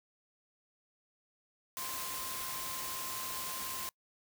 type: tone in noise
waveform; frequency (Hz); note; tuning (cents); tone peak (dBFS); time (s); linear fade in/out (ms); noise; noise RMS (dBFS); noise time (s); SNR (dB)
sine; 1046.5; C6; 0; -45; 1.77-3.89; 0; white; -40; 1.77-3.89; -8
effects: noise-tail reverb RT60 0.1 s tail -26 dB re dry